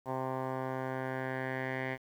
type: tone with low-pass filter sweep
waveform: 10% pulse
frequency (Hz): 130.81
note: C3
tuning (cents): 0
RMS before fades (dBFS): -36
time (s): 0.05-1.98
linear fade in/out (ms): 50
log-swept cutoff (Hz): 1000 to 2100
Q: 3.4
effects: 10-bit